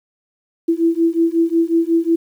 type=beating tone pair; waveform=sine; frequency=329.6 / 335.1 Hz; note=E4 / E4; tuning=0 / +29 cents; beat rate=5.5 Hz; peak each=-16 dBFS; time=0.68-2.16 s; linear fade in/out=10 ms; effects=8-bit